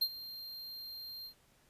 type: tone with ADSR envelope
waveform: square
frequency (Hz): 4186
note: C8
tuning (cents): 0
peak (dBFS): -27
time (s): 0.01-1.34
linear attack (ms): 11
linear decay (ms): 59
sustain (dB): -17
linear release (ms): 85
effects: pink hiss -68 dBFS RMS until 1.69 s + resampled to 32000 Hz